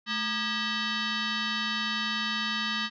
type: tone with frequency modulation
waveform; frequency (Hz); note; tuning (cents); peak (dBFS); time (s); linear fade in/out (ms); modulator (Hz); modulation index
sine; 932.3; A#5; 0; -27; 0.06-2.9; 50; 715; 5.1
effects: none